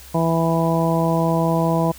harmonic tone, 164.81 Hz, E3, in tune, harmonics 1 / 2 / 3 / 4 / 5 / 6, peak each -19 / -24 / -25 / -23 / -28 / -25 dBFS, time 0.14-1.92 s, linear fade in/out 10 ms, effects added 66 Hz sine -43 dBFS peak until 1.98 s + white hiss -43 dBFS RMS until 1.98 s

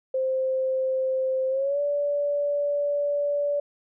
sine tone with pitch glide, 523.3 to 577.3 Hz, C5 to D5, 0 to -30 cents, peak -22 dBFS, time 0.14-3.6 s, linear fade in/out 5 ms, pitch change +170 cents, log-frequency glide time 1.49-1.8 s, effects none

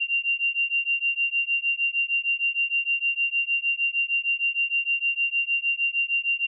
sine beating tone pair, 2767 / 2773.5 Hz, F7 / F7, -17 / -13 cents, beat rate 6.5 Hz, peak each -25 dBFS, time 0-6.47 s, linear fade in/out 20 ms, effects none

